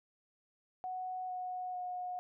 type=tone with pitch steps; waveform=sine; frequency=740 / 732.3 / 724.8 Hz; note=F#5 / F#5 / F#5; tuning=0 / -18 / -36 cents; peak=-37 dBFS; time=0.84-2.19 s; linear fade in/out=0 ms; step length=450 ms; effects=none